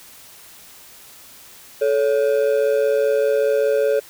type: ring-modulated tone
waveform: triangle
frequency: 498 Hz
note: B4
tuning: 14 cents sharp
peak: -10 dBFS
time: 1.81-4 s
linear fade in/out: 10 ms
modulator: 62.5 Hz
effects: white hiss -44 dBFS RMS until 4.09 s